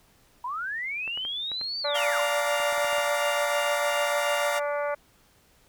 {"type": "linear two-way sweep", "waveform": "sine", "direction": "up then down", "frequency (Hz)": [938, 4640, 938], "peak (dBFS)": -29, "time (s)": [0.44, 2.21], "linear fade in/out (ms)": 5, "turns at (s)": 1.8}
{"type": "clicks", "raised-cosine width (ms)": 0.5, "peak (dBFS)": -26, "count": 11, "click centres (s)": [1.077, 1.175, 1.251, 1.517, 1.613, 2.601, 2.726, 2.78, 2.846, 2.929, 2.983]}
{"type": "harmonic tone", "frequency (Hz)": 290.3, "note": "D4", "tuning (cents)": -20, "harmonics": [2, 3, 4, 5, 6, 7, 8], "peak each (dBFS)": [-27, -35, -35, -36, -46, -41, -45], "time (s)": [1.84, 4.95], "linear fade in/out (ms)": 10}
{"type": "chord", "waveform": "15% pulse", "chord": "Bb major", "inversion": "first", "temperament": "equal", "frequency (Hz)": [587.3, 698.5, 932.3], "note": ["D5", "F5", "Bb5"], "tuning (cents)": [0, 0, 0], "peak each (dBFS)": [-28, -23, -26], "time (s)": [1.94, 4.6], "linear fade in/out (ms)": 20}
{"effects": ["pink hiss -61 dBFS RMS until 5.68 s"]}